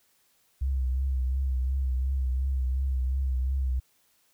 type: tone with vibrato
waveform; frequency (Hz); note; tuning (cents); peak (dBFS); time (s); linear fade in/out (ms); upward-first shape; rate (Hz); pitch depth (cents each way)
sine; 65.3; C2; -3; -24; 0.61-3.8; 10; triangle; 2.8; 64
effects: white hiss -67 dBFS RMS until 4.33 s